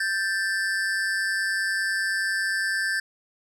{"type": "tone pair together", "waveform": "square", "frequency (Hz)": [1568, 1757.7], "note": ["G6", "A6"], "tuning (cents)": [0, -2], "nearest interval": "major second", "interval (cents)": 198, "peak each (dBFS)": -27, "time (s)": [0, 3], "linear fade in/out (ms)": 5, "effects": ["low-pass 9000 Hz 12 dB/octave"]}